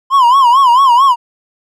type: tone with vibrato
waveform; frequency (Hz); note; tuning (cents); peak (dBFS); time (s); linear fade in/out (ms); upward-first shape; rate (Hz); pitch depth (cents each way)
triangle; 1024; C6; -38; -3; 0.1-1.16; 50; sine; 4.5; 150
effects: none